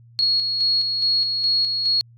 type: tone with tremolo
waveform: sine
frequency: 4320 Hz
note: C#8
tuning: 45 cents flat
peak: -16 dBFS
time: 0.19-2.01 s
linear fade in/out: 0 ms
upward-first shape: square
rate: 2.4 Hz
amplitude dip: 40%
effects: added 117 Hz sine -46 dBFS peak until 2.17 s + AAC 64 kbps